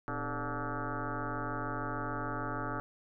sine tone with frequency modulation, 587.3 Hz, D5, in tune, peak -33 dBFS, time 0.08-2.8 s, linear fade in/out 0 ms, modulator 141 Hz, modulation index 6.3, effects none

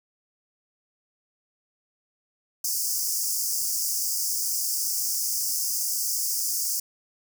pink high-pass noise, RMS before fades -27 dBFS, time 2.64-6.8 s, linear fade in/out 5 ms, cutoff 4900 Hz, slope 96 dB/octave, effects none

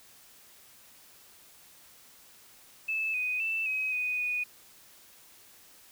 sine tone with pitch steps, 2620 / 2496 / 2654 / 2537 / 2490 / 2475 Hz, E7 / D#7 / E7 / D#7 / D#7 / D#7, -11 / +5 / +11 / +33 / +1 / -10 cents, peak -28 dBFS, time 2.88-4.44 s, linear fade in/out 10 ms, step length 260 ms, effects white hiss -56 dBFS RMS until 5.91 s

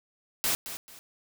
white noise with echo, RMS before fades -27 dBFS, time 0.44-0.55 s, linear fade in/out 0 ms, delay 220 ms, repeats 2, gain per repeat -11 dB, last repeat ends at 0.99 s, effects none

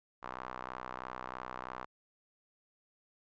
sawtooth tone with band-pass filter, 63.1 Hz, B1, 38 cents sharp, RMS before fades -44 dBFS, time 0.22-1.86 s, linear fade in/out 20 ms, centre 1100 Hz, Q 2.5, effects resampled to 16000 Hz

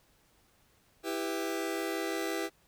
sawtooth chord, E minor, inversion none, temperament just, 329.6 / 395.6 / 494.4 Hz, E4 / G4 / B4, 0 / +16 / +2 cents, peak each -31 / -32 / -35 dBFS, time 1.03-2.5 s, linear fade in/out 50 ms, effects pink hiss -67 dBFS RMS until 2.67 s

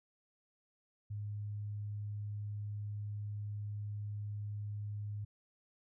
sine tone, 103.8 Hz, G#2, in tune, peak -38 dBFS, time 1.1-5.25 s, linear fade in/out 10 ms, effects none

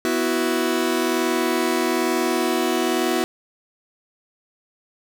sawtooth chord, B suspended fourth, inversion none, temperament just, 246.9 / 329.3 / 370.4 Hz, B3 / E4 / F#4, 0 / -2 / +2 cents, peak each -21 / -19 / -19 dBFS, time 0.05-3.24 s, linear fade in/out 0 ms, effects none

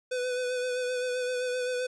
square tone with vibrato, 500 Hz, B4, 21 cents sharp, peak -29 dBFS, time 0.11-1.87 s, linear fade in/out 10 ms, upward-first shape sine, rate 7.7 Hz, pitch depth 26 cents each way, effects resampled to 22050 Hz

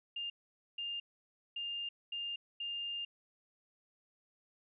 sine tone bursts at uneven times, 2808 Hz, F7, 9 cents sharp, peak -37 dBFS, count 5, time 0.16-0.3 / 0.78-1 / 1.56-1.89 / 2.12-2.36 / 2.6-3.05 s, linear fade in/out 5 ms, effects none

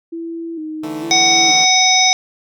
sine tone with vibrato, 321.8 Hz, E4, 42 cents flat, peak -23 dBFS, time 0.12-1.52 s, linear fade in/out 10 ms, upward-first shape square, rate 1.1 Hz, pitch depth 56 cents each way
10% pulse chord, D suspended second, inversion none, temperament equal, 146.83 / 164.81 / 220 Hz, D3 / E3 / A3, 0 / 0 / 0 cents, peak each -25 dBFS, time 0.83-1.65 s, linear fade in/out 5 ms
harmonic tone, 746 Hz, F#5, 14 cents sharp, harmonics 1 / 3 / 5 / 7 / 8, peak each -16 / -16 / -16 / -16 / -16 dBFS, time 1.11-2.13 s, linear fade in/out 0 ms
effects none

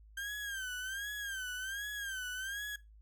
35% pulse tone with vibrato, 1580 Hz, G6, 13 cents sharp, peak -36 dBFS, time 0.17-2.76 s, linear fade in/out 5 ms, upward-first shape sine, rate 1.3 Hz, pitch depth 110 cents each way, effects noise-tail reverb RT60 0.2 s tail -17 dB re dry + added 53 Hz sine -55 dBFS peak until 3.01 s

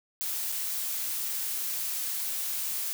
blue noise with dropouts, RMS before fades -32 dBFS, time 0.21-2.93 s, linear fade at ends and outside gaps 0 ms, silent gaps 0.519-0.523 s, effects none

